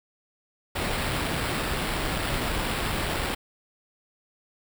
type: noise with sample-and-hold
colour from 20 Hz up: pink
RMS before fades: -28 dBFS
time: 0.75-3.35 s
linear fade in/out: 10 ms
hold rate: 6300 Hz
effects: none